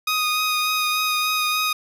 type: tone with vibrato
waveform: 15% pulse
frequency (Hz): 1244.5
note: D#6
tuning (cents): 0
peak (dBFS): -13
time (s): 0.07-1.73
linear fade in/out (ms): 5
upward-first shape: sine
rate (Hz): 3.4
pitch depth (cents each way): 14
effects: none